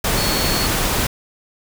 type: tone in noise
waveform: sine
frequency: 4387 Hz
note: C#8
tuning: 19 cents flat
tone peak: -24 dBFS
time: 0.17-0.67 s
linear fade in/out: 5 ms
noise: pink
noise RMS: -19 dBFS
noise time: 0.04-1.07 s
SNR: -8 dB
effects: none